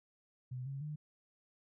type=tone with pitch steps; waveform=sine; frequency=126.6 / 137.2 / 150.6 Hz; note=B2 / C#3 / D3; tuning=+43 / -17 / +44 cents; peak=-39 dBFS; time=0.51-0.96 s; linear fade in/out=10 ms; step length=150 ms; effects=none